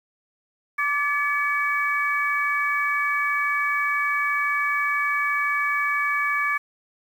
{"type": "tone cluster", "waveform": "sine", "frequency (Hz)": [1165, 1719, 2268], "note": ["D6", "A6", "C#7"], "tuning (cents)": [-14, -41, 39], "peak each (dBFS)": -25, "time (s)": [0.78, 6.58], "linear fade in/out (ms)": 10, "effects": ["8-bit"]}